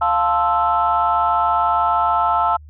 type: chord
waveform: sine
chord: F major seventh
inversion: none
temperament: equal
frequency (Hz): 698.5 / 880 / 1046.5 / 1318.5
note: F5 / A5 / C6 / E6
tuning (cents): 0 / 0 / 0 / 0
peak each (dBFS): -20 / -18 / -23 / -18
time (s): 0.01-2.57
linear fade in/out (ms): 10
effects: tanh soft clip ceiling -6 dBFS + added 75 Hz sine -38 dBFS peak until 2.69 s